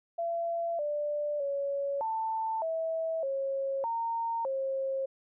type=tone with pitch steps; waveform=sine; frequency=677 / 590 / 560 / 889 / 650 / 544 / 920 / 537 Hz; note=E5 / D5 / C#5 / A5 / E5 / C#5 / A#5 / C5; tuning=+46 / +8 / +18 / +18 / -24 / -33 / -23 / +45 cents; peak=-29 dBFS; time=0.18-5.06 s; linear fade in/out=10 ms; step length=610 ms; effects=none